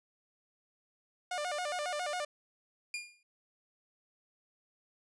sawtooth tone with vibrato, 655 Hz, E5, 11 cents flat, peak -30 dBFS, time 1.31-2.25 s, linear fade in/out 5 ms, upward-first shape square, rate 7.3 Hz, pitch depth 170 cents each way
sawtooth tone with exponential decay, 2415 Hz, D7, 48 cents sharp, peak -30 dBFS, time 2.94-3.23 s, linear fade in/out 2 ms, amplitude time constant 62 ms
effects resampled to 22050 Hz

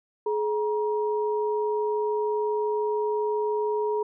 sine tone pair together, 423.6 / 949.4 Hz, G#4 / A#5, +34 / +31 cents, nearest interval octave + major second, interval 1397 cents, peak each -24 / -30 dBFS, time 0.26-4.03 s, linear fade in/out 5 ms, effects none

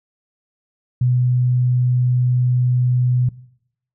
sine tone, 124.7 Hz, B2, 17 cents sharp, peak -13 dBFS, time 1.01-3.29 s, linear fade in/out 5 ms, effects noise-tail reverb RT60 0.7 s tail -20 dB re dry

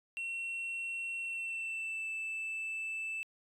sine tone with pitch glide, 2720 to 2640 Hz, F7 to E7, -46 to +2 cents, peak -33 dBFS, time 0.17-3.23 s, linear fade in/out 0 ms, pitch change -52 cents, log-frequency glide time 1.2-2.09 s, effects tanh soft clip ceiling -35 dBFS

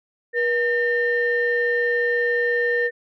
sine tone pair together, 479.8 / 1811.5 Hz, A#4 / A6, +50 / +50 cents, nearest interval octave + major seventh, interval 2300 cents, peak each -20 dBFS, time 0.33-2.91 s, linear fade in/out 50 ms, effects tanh soft clip ceiling -12 dBFS

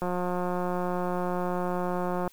click train, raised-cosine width 1 ms, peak -17 dBFS, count 405, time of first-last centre 0.02-2.277 s, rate 179 Hz, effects white hiss -58 dBFS RMS until 2.32 s

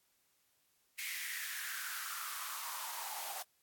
white noise with high-pass filter sweep, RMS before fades -42 dBFS, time 0.98-3.43 s, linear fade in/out 10 ms, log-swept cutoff 2200 to 740 Hz, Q 6.1, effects white hiss -75 dBFS RMS until 3.62 s + AAC 64 kbps

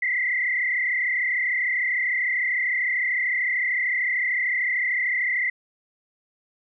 sine tone with frequency modulation, 2020 Hz, B6, 39 cents sharp, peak -21 dBFS, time 0.02-5.5 s, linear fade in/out 5 ms, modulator 33.3 Hz, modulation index 2.7, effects none

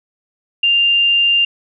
sine tone, 2794 Hz, F7, in tune, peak -10 dBFS, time 0.63-1.45 s, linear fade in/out 5 ms, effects none

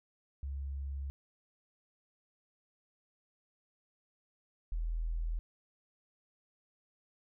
sine tone pair in turn, 69 / 41.03 Hz, C#2 / E1, -7 / -7 cents, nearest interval major sixth, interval 900 cents, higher first, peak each -36 / -32 dBFS, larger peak second, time 0.43-1.1 / 4.72-5.39 s, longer neither, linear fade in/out 0 ms, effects none

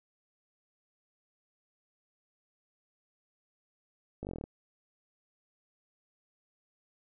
slowing click train, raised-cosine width 2 ms, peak -26 dBFS, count 10, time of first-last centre 4.23-4.44 s, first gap 19 ms, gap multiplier 1.05, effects none

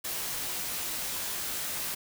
white noise with comb filter, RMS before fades -34 dBFS, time 0.04-1.95 s, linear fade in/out 10 ms, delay 17 ms, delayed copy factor -0.75, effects none

